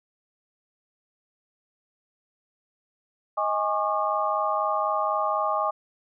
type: tone cluster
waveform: sine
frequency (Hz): 628 / 823 / 1097 / 1201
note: D#5 / G#5 / C#6 / D6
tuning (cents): +16 / -16 / -18 / +38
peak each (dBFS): -28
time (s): 3.37-5.71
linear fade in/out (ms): 10
effects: none